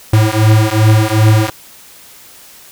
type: beating tone pair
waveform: square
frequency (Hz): 107.4 / 110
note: A2 / A2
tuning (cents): -41 / 0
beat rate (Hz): 2.6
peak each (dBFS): -11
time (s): 0.13-1.5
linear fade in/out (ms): 5
effects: white hiss -39 dBFS RMS until 2.71 s